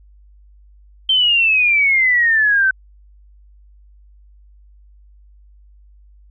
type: exponential sweep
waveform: sine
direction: down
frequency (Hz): 3136 to 1522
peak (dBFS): -11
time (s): 1.09-2.71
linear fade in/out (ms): 5
effects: added 50 Hz sine -44 dBFS peak until 6.3 s